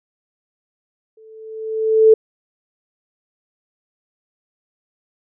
sine tone with exponential growth, 440 Hz, A4, in tune, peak -4 dBFS, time 1.17-2.14 s, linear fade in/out 5 ms, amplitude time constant 210 ms, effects none

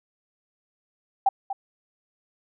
sine tone with echo, 784 Hz, G5, in tune, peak -15 dBFS, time 1.26-1.29 s, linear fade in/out 5 ms, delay 240 ms, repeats 1, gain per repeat -11 dB, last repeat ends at 1.53 s, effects none

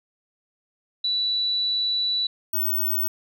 sine tone pair in turn, 3951 / 15804 Hz, B7 / B9, 0 / 0 cents, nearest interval 2 octaves, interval 2400 cents, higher second, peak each -21 / -21 dBFS, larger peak neither, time 1.04-2.27 / 2.53-3.08 s, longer first, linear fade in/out 5 ms, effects none

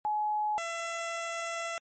sine / 15% pulse tone pair in turn, 846 / 671.5 Hz, G#5 / E5, +32 / +32 cents, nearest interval major third, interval 400 cents, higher first, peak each -27 dBFS, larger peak neither, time 0.05-0.58 / 0.58-1.78 s, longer second, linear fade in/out 0 ms, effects MP3 32 kbps

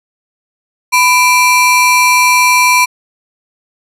45% pulse ring-modulated tone, 1674 Hz, G#6, 13 cents sharp, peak -3 dBFS, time 0.92-2.86 s, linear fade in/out 20 ms, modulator 675 Hz, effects resampled to 32000 Hz

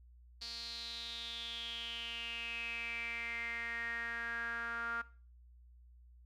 sawtooth tone with band-pass filter sweep, 233.1 Hz, A#3, in tune, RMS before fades -42 dBFS, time 0.41-5.02 s, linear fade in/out 10 ms, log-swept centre 4500 to 1400 Hz, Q 8.7, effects noise-tail reverb RT60 0.4 s tail -18 dB re dry + added 60 Hz sine -57 dBFS peak until 6.25 s

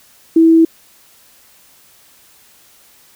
sine tone, 326.7 Hz, E4, 15 cents flat, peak -5 dBFS, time 0.36-0.65 s, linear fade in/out 5 ms, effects white hiss -48 dBFS RMS until 3.15 s

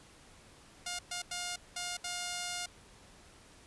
5% pulse tone bursts at uneven times, 710 Hz, F5, 28 cents sharp, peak -25 dBFS, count 5, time 0.86-0.99 / 1.11-1.22 / 1.31-1.56 / 1.76-1.97 / 2.04-2.66 s, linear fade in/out 5 ms, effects pink hiss -58 dBFS RMS until 3.66 s + resampled to 24000 Hz

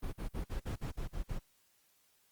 brown noise bursts, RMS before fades -37 dBFS, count 9, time 0.02-1.394 s, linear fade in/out 20 ms, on 110 ms, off 48 ms, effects white hiss -71 dBFS RMS until 2.31 s + Opus 32 kbps

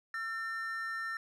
triangle tone pair together, 1345.9 / 1800 Hz, E6 / A6, +36 / +39 cents, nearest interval perfect fourth, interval 503 cents, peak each -38 / -35 dBFS, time 0.14-1.17 s, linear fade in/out 2 ms, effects none

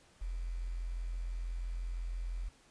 sine tone with quantisation, 43 Hz, F1, 26 cents flat, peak -35 dBFS, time 0.21-2.49 s, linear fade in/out 10 ms, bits 10, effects pink hiss -64 dBFS RMS until 2.7 s + resampled to 22050 Hz

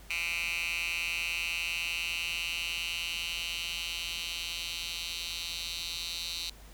10% pulse tone with high-pass filter sweep, 170 Hz, F3, 46 cents flat, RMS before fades -35 dBFS, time 0.1-6.5 s, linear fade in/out 5 ms, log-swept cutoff 2400 to 3700 Hz, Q 4.8, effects added 50 Hz sine -50 dBFS peak until 6.73 s + pink hiss -55 dBFS RMS until 6.73 s

